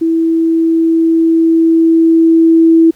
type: tone with level ramp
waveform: sine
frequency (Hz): 327.6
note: E4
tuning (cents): -11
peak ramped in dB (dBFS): -9 to -3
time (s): 0.01-2.91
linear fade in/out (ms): 10
effects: pink hiss -48 dBFS RMS until 2.95 s